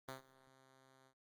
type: tone with ADSR envelope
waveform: 5% pulse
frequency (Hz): 132.2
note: C3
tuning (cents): +18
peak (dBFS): -33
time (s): 0.08-1.14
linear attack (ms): 5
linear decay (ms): 130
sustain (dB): -22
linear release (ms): 73
effects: Opus 24 kbps